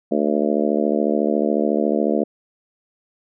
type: harmonic tone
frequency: 74 Hz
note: D2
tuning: 14 cents sharp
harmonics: 3 / 4 / 5 / 6 / 7 / 8 / 9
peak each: -22 / -23 / -24 / -25 / -25 / -26 / -27 dBFS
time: 0.11-2.24 s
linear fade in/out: 10 ms
effects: none